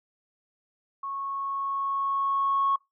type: tone with level ramp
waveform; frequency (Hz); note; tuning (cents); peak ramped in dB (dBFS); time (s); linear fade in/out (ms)
sine; 1100; C#6; -14; -31 to -20; 1.03-2.76; 5
effects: noise-tail reverb RT60 0.2 s tail -25 dB re dry + tanh soft clip ceiling -16 dBFS